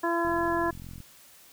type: harmonic tone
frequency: 338.8 Hz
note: E4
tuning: 48 cents sharp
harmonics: 1 / 2 / 3 / 4 / 5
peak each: -28 / -31 / -29 / -39 / -33 dBFS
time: 0.03-0.71 s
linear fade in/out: 10 ms
type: click train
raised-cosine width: 5 ms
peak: -31 dBFS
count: 34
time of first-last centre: 0.25-1.003 s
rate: 43.8 Hz
effects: white hiss -54 dBFS RMS until 1.52 s